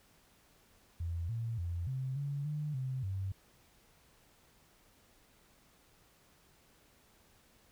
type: tone with pitch steps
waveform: sine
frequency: 84.5 / 114.9 / 86.2 / 131.3 / 141.8 / 149.9 / 130.5 / 96.1 Hz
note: E2 / A#2 / F2 / C3 / C#3 / D3 / C3 / G2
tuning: +43 / -25 / -22 / +6 / +40 / +36 / -4 / -34 cents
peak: -34 dBFS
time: 1-3.32 s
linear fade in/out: 5 ms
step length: 290 ms
effects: pink hiss -66 dBFS RMS until 7.71 s